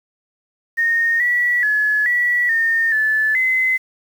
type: tone with pitch steps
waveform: sine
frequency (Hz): 1846 / 1944 / 1704 / 1945 / 1825 / 1740 / 2045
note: A#6 / B6 / G#6 / B6 / A#6 / A6 / C7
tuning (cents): -17 / -28 / +44 / -27 / -37 / -20 / -40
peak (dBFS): -14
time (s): 0.77-3.78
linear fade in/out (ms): 20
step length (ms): 430
effects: 7-bit